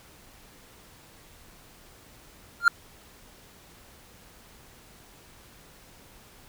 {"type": "tone with exponential growth", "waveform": "triangle", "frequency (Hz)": 1396.9, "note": "F6", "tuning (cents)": 0, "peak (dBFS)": -8, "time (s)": [2.6, 2.68], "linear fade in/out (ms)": 2, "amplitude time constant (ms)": 17, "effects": ["pink hiss -53 dBFS RMS until 6.48 s"]}